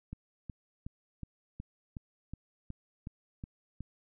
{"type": "click train", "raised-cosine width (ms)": 5, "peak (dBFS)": -28, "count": 11, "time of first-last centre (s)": [0.13, 3.806], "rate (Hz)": 2.72, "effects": []}